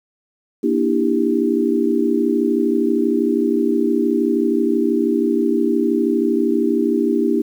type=chord; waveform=sine; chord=E half-diminished seventh; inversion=second; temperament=just; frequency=237.3 / 296.7 / 329.6 / 395.6 Hz; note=Bb3 / D4 / E4 / G4; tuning=+31 / +18 / 0 / +16 cents; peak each=-20 dBFS; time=0.63-7.42 s; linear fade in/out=10 ms; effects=8-bit